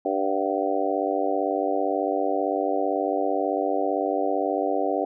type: harmonic tone with a mistuned harmonic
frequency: 98 Hz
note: G2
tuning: in tune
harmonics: 3 / 4 / 5 / 6 / 7 / 8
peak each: -29 / -29 / -29 / -29 / -29 / -29 dBFS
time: 0.05-5.05 s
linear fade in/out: 5 ms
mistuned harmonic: 8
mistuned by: -51 cents
effects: none